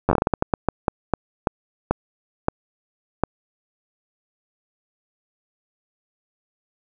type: slowing click train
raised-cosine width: 1 ms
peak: -3 dBFS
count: 18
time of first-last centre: 0.09-3.236 s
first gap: 10 ms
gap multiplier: 1.31
effects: none